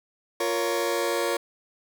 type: chord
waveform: sawtooth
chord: Bb minor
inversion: second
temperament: just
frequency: 349.6 / 466.2 / 559.4 Hz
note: F4 / Bb4 / Db5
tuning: +2 / 0 / +16 cents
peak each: -25 / -24 / -24 dBFS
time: 0.4-1.37 s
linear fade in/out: 5 ms
effects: none